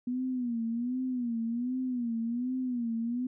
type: tone with vibrato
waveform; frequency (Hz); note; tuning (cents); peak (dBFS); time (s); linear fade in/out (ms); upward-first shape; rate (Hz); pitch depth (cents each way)
sine; 242.4; B3; -32; -29; 0.07-3.27; 5; sine; 1.3; 110
effects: none